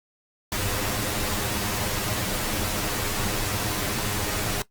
pink noise with comb filter, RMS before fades -27 dBFS, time 0.52-4.62 s, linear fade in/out 2 ms, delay 9.7 ms, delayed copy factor +0.65, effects noise-tail reverb RT60 0.1 s tail -17 dB re dry + Opus 48 kbps

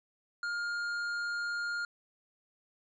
triangle tone with tanh clipping, 1412 Hz, F6, 19 cents sharp, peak -34 dBFS, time 0.43-1.85 s, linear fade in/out 2 ms, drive 14 dB, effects resampled to 16000 Hz

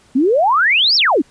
sine exponential two-way sweep, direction up then down, 242.7 to 5588 to 242.7 Hz, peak -10 dBFS, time 0.15-1.22 s, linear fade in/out 10 ms, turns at 0.96 s, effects pink hiss -51 dBFS RMS until 1.3 s + resampled to 22050 Hz

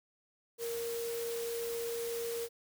sine tone in noise, 466.2 Hz, A#4, in tune, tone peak -35 dBFS, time 0.58-2.49 s, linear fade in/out 50 ms, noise white, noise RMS -44 dBFS, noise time 0.58-2.49 s, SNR +6 dB, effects none

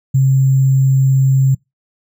sine tone with sample-and-hold, 134.1 Hz, C3, 43 cents sharp, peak -8 dBFS, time 0.14-1.55 s, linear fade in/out 10 ms, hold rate 7350 Hz, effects noise-tail reverb RT60 0.2 s tail -26 dB re dry

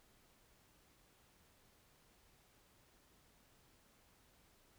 silence, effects pink hiss -70 dBFS RMS until 4.78 s

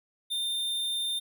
square tone, 3612 Hz, A7, 45 cents sharp, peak -29 dBFS, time 0.3-1.2 s, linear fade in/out 20 ms, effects none

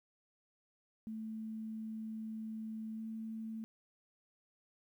sine tone with pitch glide, 220 to 222 Hz, A3 to A3, 0 to +16 cents, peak -40 dBFS, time 1.07-3.64 s, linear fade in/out 0 ms, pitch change +16 cents, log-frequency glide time 2.95-3.01 s, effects 12-bit

